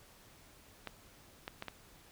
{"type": "clicks", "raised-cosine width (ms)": 0.3, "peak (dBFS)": -24, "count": 4, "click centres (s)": [0.873, 1.479, 1.624, 1.683], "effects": ["pink hiss -60 dBFS RMS until 2.11 s"]}